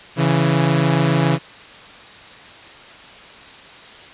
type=tone pair together; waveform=sawtooth; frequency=138.59 / 165.67 Hz; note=C#3 / E3; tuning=0 / +9 cents; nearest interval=minor third; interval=309 cents; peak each=-13 dBFS; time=0.16-1.39 s; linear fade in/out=50 ms; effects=white hiss -40 dBFS RMS until 4.13 s + resampled to 8000 Hz